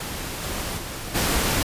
pink noise with level steps, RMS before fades -31 / -29 / -33 / -22 dBFS, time 0-1.63 s, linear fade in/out 5 ms, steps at 0.42 / 0.77 / 1.14 s, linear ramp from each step 20 ms, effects resampled to 32000 Hz

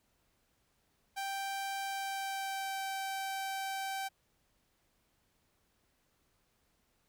sawtooth tone with pitch glide, 784 to 775.9 Hz, G5 to G5, 0 to -18 cents, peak -32 dBFS, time 1.16-4.09 s, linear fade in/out 20 ms, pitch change -18 cents, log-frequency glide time 1.82-2.84 s, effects pink hiss -75 dBFS RMS until 7.08 s

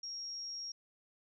sine tone, 5588 Hz, F8, in tune, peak -40 dBFS, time 0.03-0.72 s, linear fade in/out 5 ms, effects none

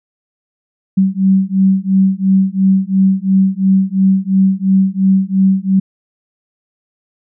sine beating tone pair, 190.2 / 193.1 Hz, F#3 / G3, +48 / -26 cents, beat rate 2.9 Hz, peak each -12 dBFS, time 0.97-5.8 s, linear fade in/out 10 ms, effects none

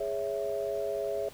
sine chord, C# minor, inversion second, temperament equal with one note detuned, 415.3 / 556.3 / 659.3 Hz, G#4 / C#5 / E5, 0 / +6 / 0 cents, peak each -34 dBFS, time 0-1.29 s, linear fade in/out 5 ms, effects pink hiss -52 dBFS RMS until 1.33 s

